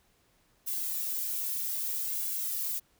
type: noise with flanger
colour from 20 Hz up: violet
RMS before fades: -33 dBFS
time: 0.66-2.8 s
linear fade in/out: 20 ms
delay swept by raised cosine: 1.6 to 2.46 ms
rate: 0.63 Hz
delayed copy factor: -0.65
effects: pink hiss -68 dBFS RMS until 2.99 s